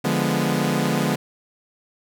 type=chord; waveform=sawtooth; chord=D diminished seventh; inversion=none; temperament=equal; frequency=146.83 / 174.61 / 207.7 / 246.9 Hz; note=D3 / F3 / Ab3 / Cb4; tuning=0 / 0 / 0 / 0 cents; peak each=-21 dBFS; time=0.04-1.16 s; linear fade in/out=10 ms; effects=none